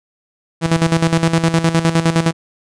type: tone with tremolo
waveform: sawtooth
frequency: 164.81 Hz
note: E3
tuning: in tune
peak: -6 dBFS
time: 0.61-2.33 s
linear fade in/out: 50 ms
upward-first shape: square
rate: 9.7 Hz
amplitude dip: 70%
effects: resampled to 22050 Hz